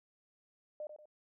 sine tone with echo, 604 Hz, D5, 48 cents sharp, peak -39 dBFS, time 0.8-0.87 s, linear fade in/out 2 ms, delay 93 ms, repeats 2, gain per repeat -8 dB, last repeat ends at 1.056 s, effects none

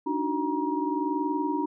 sine tone cluster, 291.1 / 311.9 / 370.9 / 948 Hz, D4 / D#4 / F#4 / A#5, -15 / +4 / +4 / +29 cents, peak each -29 / -31 / -33 / -30 dBFS, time 0.06-1.66 s, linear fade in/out 10 ms, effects none

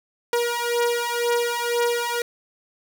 sawtooth beating tone pair, 475 / 477 Hz, A#4 / A#4, +33 / +40 cents, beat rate 2 Hz, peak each -20 dBFS, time 0.33-2.22 s, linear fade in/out 2 ms, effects none

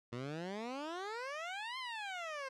15% pulse exponential two-way sweep, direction up then down, 115.8 to 1061 to 520 Hz, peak -34 dBFS, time 0.12-2.49 s, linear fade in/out 10 ms, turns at 1.78 s, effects low-pass 5000 Hz 12 dB/octave

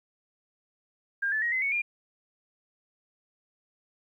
sine tone with pitch steps, 1606 / 1741.3 / 1887.9 / 2047 / 2219 / 2406 Hz, G6 / A6 / A#6 / C7 / C#7 / D7, +41 / -18 / +21 / -38 / +1 / +41 cents, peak -25 dBFS, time 1.22-1.82 s, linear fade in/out 10 ms, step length 100 ms, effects 11-bit

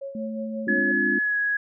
sine tone with tremolo, 550 Hz, C#5, 14 cents flat, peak -30 dBFS, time 0.01-0.92 s, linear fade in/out 10 ms, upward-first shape sine, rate 5.6 Hz, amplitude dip 60%
sine tone, 220 Hz, A3, in tune, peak -29 dBFS, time 0.15-0.79 s, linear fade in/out 2 ms
sine chord, D half-diminished seventh, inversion second, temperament equal with one note detuned, 207.7 / 260.9 / 293.7 / 349.2 Hz, Ab3 / C4 / D4 / F4, 0 / -5 / 0 / 0 cents, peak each -29 dBFS, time 0.67-1.19 s, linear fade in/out 5 ms
sine tone with pitch glide, 1700 to 1666.9 Hz, G#6 to G#6, +40 to +6 cents, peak -21 dBFS, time 0.68-1.57 s, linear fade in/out 5 ms, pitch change -34 cents, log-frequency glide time 1.21-1.37 s
effects none

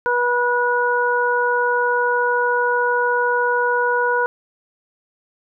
harmonic tone, 486.8 Hz, B4, 25 cents flat, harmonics 1 / 2 / 3, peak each -20 / -20 / -20 dBFS, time 0.06-4.26 s, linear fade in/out 0 ms, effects none

